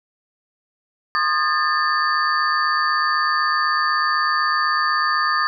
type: tone cluster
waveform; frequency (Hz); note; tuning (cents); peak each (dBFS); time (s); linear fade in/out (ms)
sine; 1068 / 1224 / 1628 / 1776 / 4581; C6 / D#6 / G#6 / A6 / D8; +35 / -29 / -35 / +16 / -44; -26 / -19 / -27 / -23 / -27; 1.15-5.47; 0
effects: none